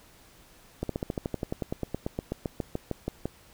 slowing click train, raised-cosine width 2 ms, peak -16 dBFS, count 23, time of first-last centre 0.83-3.256 s, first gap 63 ms, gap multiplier 1.05, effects pink hiss -56 dBFS RMS until 3.53 s

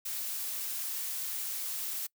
blue noise, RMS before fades -36 dBFS, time 0.05-2.07 s, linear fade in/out 10 ms, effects noise-tail reverb RT60 0.1 s tail -24 dB re dry

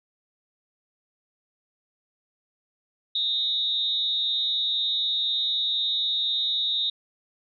sine tone with amplitude modulation, 3729 Hz, A#7, in tune, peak -19 dBFS, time 3.15-6.9 s, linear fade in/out 5 ms, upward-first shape sine, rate 256 Hz, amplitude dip 80%, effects none

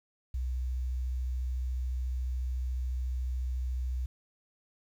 sine tone with vibrato, 63 Hz, B1, 35 cents sharp, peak -29 dBFS, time 0.34-4.06 s, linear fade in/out 5 ms, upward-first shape triangle, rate 14 Hz, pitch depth 16 cents each way, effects tanh soft clip ceiling -25 dBFS + 10-bit

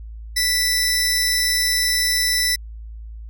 sawtooth tone pair together, 1975.5 / 5274 Hz, B6 / E8, 0 / 0 cents, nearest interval octave + perfect fourth, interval 1700 cents, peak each -17 dBFS, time 0.36-2.56 s, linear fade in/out 10 ms, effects added 55 Hz sine -32 dBFS peak until 3.29 s

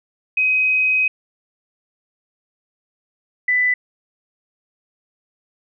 sine tone pair in turn, 2523 / 1992.1 Hz, D#7 / B6, +23 / +14 cents, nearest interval major third, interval 409 cents, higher first, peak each -14 dBFS, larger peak neither, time 0.37-1.08 / 3.48-3.74 s, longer first, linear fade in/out 5 ms, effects none

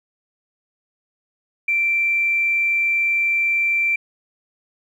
triangle tone with tanh clipping, 2349 Hz, D7, in tune, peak -16 dBFS, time 1.68-3.96 s, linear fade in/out 5 ms, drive 3 dB, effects none

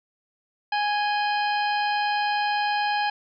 harmonic tone with a mistuned harmonic, 830.6 Hz, G#5, in tune, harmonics 1 / 2 / 3 / 4 / 5 / 6, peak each -23 / -29 / -33 / -35 / -37 / -39 dBFS, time 0.72-3.1 s, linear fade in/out 5 ms, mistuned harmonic 4, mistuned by -100 cents, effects none

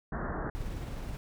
pink low-pass noise, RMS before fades -35 dBFS, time 0.12-0.5 s, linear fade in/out 5 ms, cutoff 1800 Hz, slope 96 dB/octave
brown noise with tremolo, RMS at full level -36 dBFS, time 0.55-1.17 s, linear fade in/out 0 ms, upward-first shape sine, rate 19 Hz, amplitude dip 25%
effects none

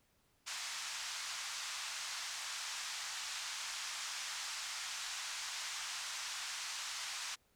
white band-pass noise, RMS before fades -43 dBFS, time 0.46-7.36 s, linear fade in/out 20 ms, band 890 to 7100 Hz, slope 24 dB/octave, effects pink hiss -74 dBFS RMS until 7.55 s

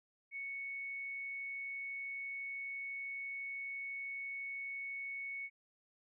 sine tone, 2217 Hz, C#7, in tune, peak -40 dBFS, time 0.31-5.5 s, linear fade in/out 50 ms, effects none

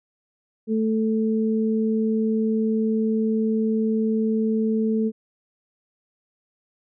sine tone pair together, 220 / 440 Hz, A3 / A4, 0 / 0 cents, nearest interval octave, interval 1200 cents, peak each -20 / -25 dBFS, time 0.67-5.12 s, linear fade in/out 50 ms, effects none

